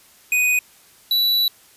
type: tone pair in turn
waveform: square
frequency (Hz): 2489 / 3944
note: D#7 / B7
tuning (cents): 0 / -3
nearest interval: minor sixth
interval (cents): 797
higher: second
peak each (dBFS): -16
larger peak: neither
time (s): 0.32-0.59 / 1.11-1.48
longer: second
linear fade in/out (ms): 2
effects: white hiss -51 dBFS RMS until 1.76 s + resampled to 32000 Hz